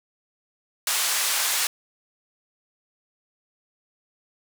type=band-pass noise; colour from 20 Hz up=white; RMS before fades=-24 dBFS; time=0.87-1.67 s; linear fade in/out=2 ms; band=840 to 11000 Hz; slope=12 dB/octave; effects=none